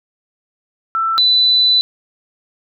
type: tone pair in turn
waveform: sine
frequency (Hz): 1332 / 3991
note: E6 / B7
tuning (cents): +18 / +17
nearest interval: octave + perfect fifth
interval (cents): 1899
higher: second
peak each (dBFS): -14 / -9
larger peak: second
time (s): 0.95-1.18 / 1.18-1.81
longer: second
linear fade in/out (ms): 0
effects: none